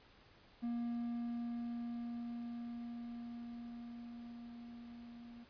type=tone with level ramp; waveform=triangle; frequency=236.5 Hz; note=A#3; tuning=25 cents sharp; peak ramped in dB=-34 to -49 dBFS; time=0.62-5.45 s; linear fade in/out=20 ms; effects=pink hiss -64 dBFS RMS until 5.49 s + resampled to 11025 Hz